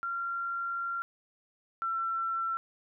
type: tone pair in turn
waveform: sine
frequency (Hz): 1378 / 1347.3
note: F6 / E6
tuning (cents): -24 / +37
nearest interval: unison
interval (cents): 39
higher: first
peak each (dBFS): -31 / -29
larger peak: second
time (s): 0.03-1.02 / 1.82-2.57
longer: first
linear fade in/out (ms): 0
effects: none